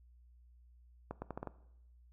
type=accelerating click train; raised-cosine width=1 ms; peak=-26 dBFS; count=6; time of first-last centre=1.11-1.473 s; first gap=110 ms; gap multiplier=0.79; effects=noise-tail reverb RT60 0.8 s tail -18 dB re dry + added 60 Hz sine -59 dBFS peak until 2.12 s